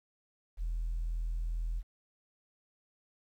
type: tone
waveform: sine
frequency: 41.2 Hz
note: E1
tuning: in tune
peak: -30 dBFS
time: 0.57-1.83 s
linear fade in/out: 50 ms
effects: tanh soft clip ceiling -29 dBFS + 11-bit